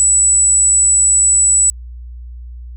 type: tone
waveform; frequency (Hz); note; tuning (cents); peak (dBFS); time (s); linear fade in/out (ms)
sine; 7902; B8; 0; -8; 0-1.7; 0
effects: added 60 Hz sine -28 dBFS peak until 2.76 s

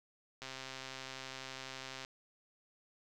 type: click train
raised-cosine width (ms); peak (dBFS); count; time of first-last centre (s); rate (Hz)
0.2; -27; 216; 0.42-2.049; 132
effects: none

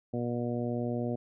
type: harmonic tone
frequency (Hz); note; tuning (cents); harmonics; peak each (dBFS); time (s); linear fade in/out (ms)
120.3; B2; -45; 1 / 2 / 3 / 4 / 5 / 6; -35 / -33 / -38 / -38 / -39 / -44; 0.13-1.16; 10
effects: none

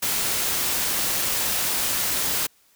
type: noise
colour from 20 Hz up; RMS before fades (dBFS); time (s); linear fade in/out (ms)
white; -24; 0.02-2.47; 10
effects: white hiss -60 dBFS RMS until 2.75 s

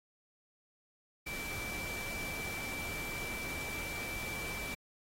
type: tone in noise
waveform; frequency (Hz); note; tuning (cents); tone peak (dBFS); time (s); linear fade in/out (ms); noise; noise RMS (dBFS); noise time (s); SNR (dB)
sine; 2328; D7; -16; -40; 1.26-4.75; 10; pink; -43; 1.26-4.75; 0
effects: AAC 48 kbps

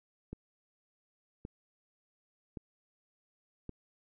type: click train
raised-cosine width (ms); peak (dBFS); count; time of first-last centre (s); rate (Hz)
3; -28; 4; 0.33-3.693; 0.892
effects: none

